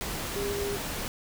sine tone in noise, 403.8 Hz, G#4, 49 cents flat, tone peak -30 dBFS, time 0.36-0.76 s, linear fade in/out 0 ms, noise pink, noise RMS -34 dBFS, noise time 0.01-1.08 s, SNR +1 dB, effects none

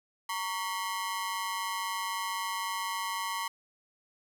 sawtooth ring-modulated tone, 1022 Hz, C6, 41 cents flat, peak -25 dBFS, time 0.29-3.48 s, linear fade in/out 5 ms, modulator 98.1 Hz, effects none

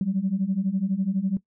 sine beating tone pair, 185 / 197 Hz, F#3 / G3, 0 / +9 cents, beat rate 12 Hz, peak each -25 / -24 dBFS, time 0.01-1.37 s, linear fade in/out 2 ms, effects noise-tail reverb RT60 0.1 s tail -19 dB re dry + tanh soft clip ceiling -14 dBFS

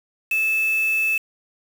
sine tone with quantisation, 2620 Hz, E7, 11 cents flat, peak -18 dBFS, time 0.31-1.18 s, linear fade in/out 5 ms, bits 5, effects none

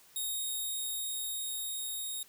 5% pulse tone with level ramp, 3729 Hz, A#7, in tune, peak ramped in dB -25 to -28 dBFS, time 0.16-2.23 s, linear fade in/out 2 ms, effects white hiss -60 dBFS RMS until 2.28 s

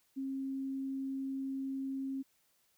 sine tone, 268.9 Hz, C4, 47 cents sharp, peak -35 dBFS, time 0.16-2.23 s, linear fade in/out 20 ms, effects white hiss -73 dBFS RMS until 2.77 s

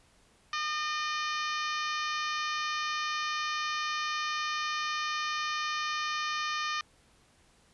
harmonic tone, 608 Hz, D#5, 40 cents flat, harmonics 2 / 3 / 4 / 5 / 6 / 7 / 8 / 9 / 10, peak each -33 / -37 / -39 / -41 / -43 / -44 / -45 / -46 / -47 dBFS, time 0.53-6.81 s, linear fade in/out 2 ms, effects pink hiss -64 dBFS RMS until 7.73 s + resampled to 24000 Hz

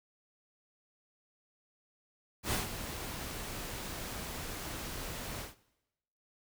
pink noise with ADSR envelope, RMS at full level -31 dBFS, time 2.43-5.55 s, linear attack 89 ms, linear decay 150 ms, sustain -10 dB, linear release 150 ms, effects noise-tail reverb RT60 0.9 s tail -19 dB re dry

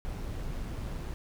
brown noise with amplitude modulation, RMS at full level -35 dBFS, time 0.05-1.14 s, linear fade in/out 0 ms, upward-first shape sine, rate 110 Hz, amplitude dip 25%, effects none

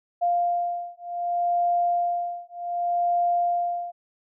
sine beating tone pair, 698.5 / 699.16 Hz, F5 / F5, 0 / +2 cents, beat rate 0.66 Hz, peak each -25 dBFS, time 0.21-3.92 s, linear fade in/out 20 ms, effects none

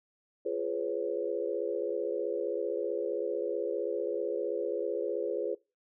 sine chord, C# dominant seventh, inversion first, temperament just, 346.5 / 415.8 / 498.9 / 554.4 Hz, E#4 / G#4 / B4 / C#5, -14 / +2 / +17 / 0 cents, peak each -37 / -34 / -34 / -37 dBFS, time 0.45-5.55 s, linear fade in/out 10 ms, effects noise-tail reverb RT60 0.3 s tail -24 dB re dry

